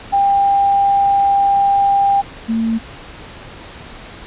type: tone pair in turn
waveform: sine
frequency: 796 / 226 Hz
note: G5 / A3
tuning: +26 / +47 cents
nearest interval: octave + minor seventh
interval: 2179 cents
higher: first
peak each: -10 / -14 dBFS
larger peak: first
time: 0.12-2.22 / 2.48-2.79 s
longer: first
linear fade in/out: 20 ms
effects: pink hiss -35 dBFS RMS until 4.26 s + resampled to 8000 Hz